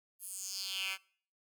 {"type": "tone with high-pass filter sweep", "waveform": "10% pulse", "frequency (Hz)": 191.2, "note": "G3", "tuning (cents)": -43, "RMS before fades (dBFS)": -40, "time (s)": [0.19, 0.98], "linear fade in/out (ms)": 50, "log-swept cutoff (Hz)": [12000, 1900], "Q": 3.6, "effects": ["noise-tail reverb RT60 0.5 s tail -23 dB re dry"]}